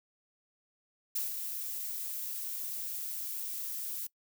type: noise with ADSR envelope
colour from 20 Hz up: violet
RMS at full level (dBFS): -32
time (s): 1.15-4.07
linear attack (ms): 8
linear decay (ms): 150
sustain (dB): -6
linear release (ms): 6
effects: noise-tail reverb RT60 0.1 s tail -22 dB re dry